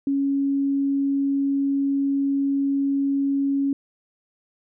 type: tone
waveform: sine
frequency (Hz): 277.2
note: C#4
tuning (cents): 0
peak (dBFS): -19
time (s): 0.07-3.73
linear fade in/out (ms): 2
effects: none